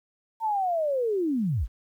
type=linear sweep; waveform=sine; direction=down; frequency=914 to 33.99 Hz; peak=-23 dBFS; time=0.4-1.68 s; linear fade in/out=50 ms; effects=10-bit